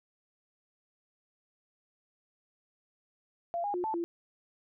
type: tone with pitch steps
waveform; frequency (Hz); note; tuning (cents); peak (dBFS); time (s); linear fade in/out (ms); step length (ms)
sine; 686 / 817 / 356.4 / 878 / 340.7; F5 / G#5 / F4 / A5 / F4; -31 / -29 / +35 / -4 / -43; -30; 3.54-4.04; 0; 100
effects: none